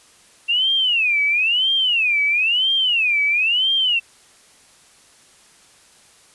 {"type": "tone with vibrato", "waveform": "sine", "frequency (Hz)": 2700, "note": "E7", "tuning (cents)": 41, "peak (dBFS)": -15, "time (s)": [0.48, 4], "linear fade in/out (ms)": 20, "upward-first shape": "sine", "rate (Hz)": 1, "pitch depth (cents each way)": 290, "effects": ["white hiss -51 dBFS RMS until 6.34 s", "resampled to 24000 Hz"]}